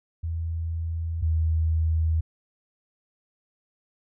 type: tone pair in turn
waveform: sine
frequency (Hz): 82.4 / 80.43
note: E2 / E2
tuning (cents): 0 / -42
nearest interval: unison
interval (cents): 42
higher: first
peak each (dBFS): -26 / -20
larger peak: second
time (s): 0.23-1.22 / 1.22-2.21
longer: neither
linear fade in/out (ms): 10
effects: none